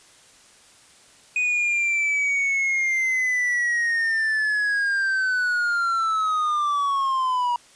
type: linear sweep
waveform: triangle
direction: down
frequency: 2489 to 955 Hz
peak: -18 dBFS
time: 1.36-7.56 s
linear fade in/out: 2 ms
effects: white hiss -52 dBFS RMS until 7.75 s + resampled to 22050 Hz